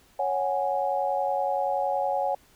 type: chord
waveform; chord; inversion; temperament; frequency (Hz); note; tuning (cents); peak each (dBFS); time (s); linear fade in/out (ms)
sine; C# suspended fourth; none; equal; 554.4 / 740 / 830.6; C#5 / F#5 / G#5; 0 / 0 / 0; -28; 0.19-2.35; 5
effects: pink hiss -59 dBFS RMS until 2.55 s